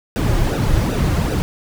brown noise with flanger, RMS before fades -17 dBFS, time 0.16-1.42 s, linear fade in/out 0 ms, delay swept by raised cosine 0.91 to 4.61 ms, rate 2.6 Hz, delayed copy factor -0.8, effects none

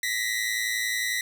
sawtooth tone pair together, 1900 / 2011 Hz, A#6 / B6, +33 / +31 cents, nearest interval minor second, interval 98 cents, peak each -25 dBFS, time 0.03-1.21 s, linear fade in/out 2 ms, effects none

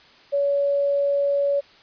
sine tone, 565 Hz, C#5, 33 cents sharp, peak -18 dBFS, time 0.32-1.61 s, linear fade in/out 20 ms, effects white hiss -51 dBFS RMS until 1.82 s + resampled to 11025 Hz

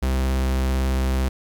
45% pulse tone with vibrato, 65.41 Hz, C2, in tune, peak -19 dBFS, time 0.02-1.29 s, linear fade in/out 10 ms, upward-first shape square, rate 18 Hz, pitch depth 13 cents each way, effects 10-bit

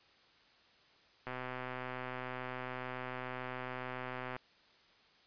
click train, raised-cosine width 0.5 ms, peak -26 dBFS, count 394, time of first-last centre 1.27-4.364 s, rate 127 Hz, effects white hiss -65 dBFS RMS until 5.26 s + resampled to 11025 Hz

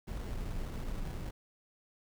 brown noise with sample-and-hold, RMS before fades -38 dBFS, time 0.07-1.31 s, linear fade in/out 10 ms, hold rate 2450 Hz, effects none

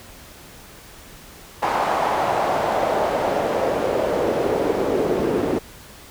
pink noise with band-pass filter sweep, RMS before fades -21 dBFS, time 1.62-5.59 s, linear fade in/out 10 ms, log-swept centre 870 to 370 Hz, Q 2.4, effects pink hiss -43 dBFS RMS until 6.1 s

